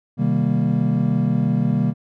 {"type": "chord", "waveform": "triangle", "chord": "C minor seventh", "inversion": "none", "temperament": "equal with one note detuned", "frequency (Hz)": [129.38, 155.56, 196, 233.1], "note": ["C3", "Eb3", "G3", "Bb3"], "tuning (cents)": [-19, 0, 0, 0], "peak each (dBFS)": -20, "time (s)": [0.17, 1.94], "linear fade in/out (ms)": 50, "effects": []}